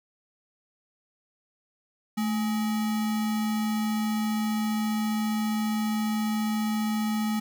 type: tone with sample-and-hold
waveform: sine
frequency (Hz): 217.6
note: A3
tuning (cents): -19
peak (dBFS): -24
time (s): 2.17-7.4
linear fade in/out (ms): 10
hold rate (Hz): 1050
effects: none